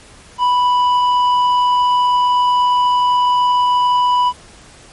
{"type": "tone with tanh clipping", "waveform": "sine", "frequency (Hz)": 987.8, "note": "B5", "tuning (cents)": 0, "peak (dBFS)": -12, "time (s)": [0.38, 4.33], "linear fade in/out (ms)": 50, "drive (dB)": 7, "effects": ["pink hiss -42 dBFS RMS until 4.92 s", "MP3 48 kbps"]}